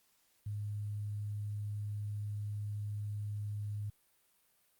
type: tone with quantisation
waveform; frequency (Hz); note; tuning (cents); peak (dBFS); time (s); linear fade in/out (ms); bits
sine; 103.9; G#2; +1; -36; 0.46-3.9; 5; 11
effects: white hiss -72 dBFS RMS until 4.79 s + Opus 48 kbps